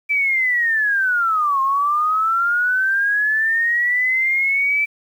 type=linear two-way sweep; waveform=sine; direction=down then up; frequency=2329 to 1063 to 2329 Hz; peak=-15 dBFS; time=0.09-4.86 s; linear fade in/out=20 ms; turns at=1.61 s; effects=8-bit